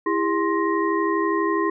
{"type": "tone cluster", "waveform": "sine", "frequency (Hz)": [331.2, 403.4, 1051, 1876], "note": ["E4", "G4", "C6", "A#6"], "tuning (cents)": [8, 50, 7, 11], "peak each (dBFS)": [-23, -24, -24, -30], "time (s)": [0.06, 1.7], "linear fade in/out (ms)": 5, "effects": []}